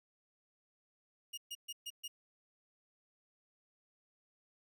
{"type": "tone bursts", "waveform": "sawtooth", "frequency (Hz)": 2858, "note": "F7", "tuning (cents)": 39, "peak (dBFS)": -38, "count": 5, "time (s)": [1.33, 2.08], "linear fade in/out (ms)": 10, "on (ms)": 46, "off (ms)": 130, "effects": []}